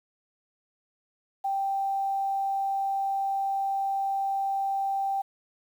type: tone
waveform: sine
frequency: 784 Hz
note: G5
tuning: in tune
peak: -25 dBFS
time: 1.44-5.22 s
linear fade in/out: 10 ms
effects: 9-bit